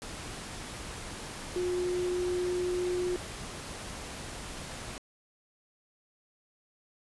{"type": "tone in noise", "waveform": "sine", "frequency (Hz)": 359.2, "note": "F4", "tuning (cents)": 49, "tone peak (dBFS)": -28, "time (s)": [1.56, 3.16], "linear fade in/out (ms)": 0, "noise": "pink", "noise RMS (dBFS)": -41, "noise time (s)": [0.02, 4.98], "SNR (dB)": 10, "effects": ["resampled to 24000 Hz"]}